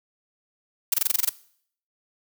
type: noise bursts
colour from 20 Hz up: blue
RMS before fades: -20 dBFS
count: 9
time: 0.92-1.293 s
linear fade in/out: 5 ms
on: 21 ms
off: 23 ms
effects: noise-tail reverb RT60 0.6 s tail -20 dB re dry